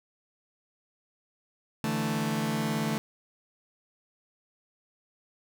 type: chord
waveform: sawtooth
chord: D suspended second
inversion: none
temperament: just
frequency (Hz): 146.83 / 165.19 / 220.2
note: D3 / E3 / A3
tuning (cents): 0 / +4 / +2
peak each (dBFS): -29 / -30 / -25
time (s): 1.84-2.98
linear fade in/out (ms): 0
effects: none